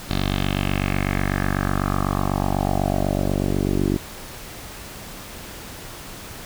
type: tone with low-pass filter sweep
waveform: 10% pulse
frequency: 48.06 Hz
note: G1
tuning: 34 cents flat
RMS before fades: -22 dBFS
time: 0.09-3.97 s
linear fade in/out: 10 ms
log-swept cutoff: 4100 to 350 Hz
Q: 3.4
effects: pink hiss -37 dBFS RMS until 6.45 s